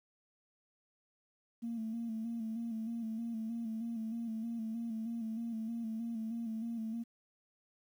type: tone with vibrato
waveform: sine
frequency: 226.9 Hz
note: A#3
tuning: 47 cents flat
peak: -35 dBFS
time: 1.62-7.04 s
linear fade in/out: 20 ms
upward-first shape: square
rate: 3.2 Hz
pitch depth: 40 cents each way
effects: tanh soft clip ceiling -32 dBFS + 11-bit